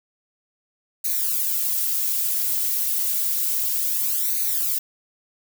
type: noise with flanger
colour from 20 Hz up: violet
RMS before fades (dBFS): -23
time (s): 1.04-4.79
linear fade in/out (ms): 10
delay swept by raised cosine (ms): 0.47 to 4.87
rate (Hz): 0.3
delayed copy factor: +0.95
effects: none